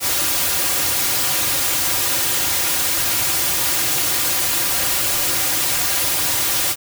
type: noise with comb filter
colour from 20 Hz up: white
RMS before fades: -19 dBFS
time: 0-6.76 s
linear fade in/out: 50 ms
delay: 4.6 ms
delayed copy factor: -0.9
effects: none